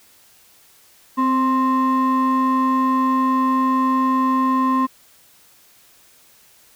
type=ring-modulated tone; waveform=triangle; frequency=394.6 Hz; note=G4; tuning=11 cents sharp; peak=-10 dBFS; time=1.17-4.87 s; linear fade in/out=20 ms; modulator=655 Hz; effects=white hiss -52 dBFS RMS until 6.75 s